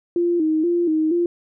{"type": "tone with vibrato", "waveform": "sine", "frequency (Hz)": 329.6, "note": "E4", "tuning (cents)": 0, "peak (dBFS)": -16, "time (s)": [0.16, 1.26], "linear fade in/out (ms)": 2, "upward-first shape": "square", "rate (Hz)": 2.1, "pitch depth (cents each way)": 86, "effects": []}